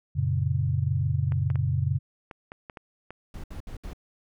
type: chord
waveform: sine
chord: F# major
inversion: none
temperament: equal with one note detuned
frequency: 91.59 / 116.54 / 138.59 Hz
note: F#2 / A#2 / C#3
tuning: -17 / 0 / 0 cents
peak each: -27 / -28 / -26 dBFS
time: 0.15-1.99 s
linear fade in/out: 20 ms
type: clicks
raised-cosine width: 0.5 ms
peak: -25 dBFS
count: 8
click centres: 1.321 / 1.502 / 1.557 / 2.312 / 2.519 / 2.698 / 2.772 / 3.106 s
type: noise bursts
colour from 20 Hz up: brown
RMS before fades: -37 dBFS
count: 4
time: 3.34-3.933 s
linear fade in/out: 2 ms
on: 98 ms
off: 67 ms
effects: none